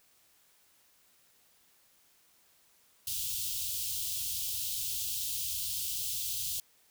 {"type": "band-stop noise", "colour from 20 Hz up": "white", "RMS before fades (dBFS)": -35, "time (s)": [3.07, 6.6], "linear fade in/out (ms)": 2, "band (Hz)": [130, 2900], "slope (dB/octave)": 48, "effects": ["white hiss -66 dBFS RMS until 6.9 s"]}